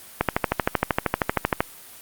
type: click train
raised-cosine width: 0.5 ms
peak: -3 dBFS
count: 19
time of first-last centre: 0.21-1.605 s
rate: 12.9 Hz
effects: white hiss -44 dBFS RMS until 2.01 s + Opus 32 kbps